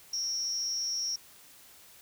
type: tone with amplitude modulation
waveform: sine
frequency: 5588 Hz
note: F8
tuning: in tune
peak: -26 dBFS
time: 0.13-1.16 s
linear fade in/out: 5 ms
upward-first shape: sine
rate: 281 Hz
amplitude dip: 85%
effects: white hiss -55 dBFS RMS until 2.01 s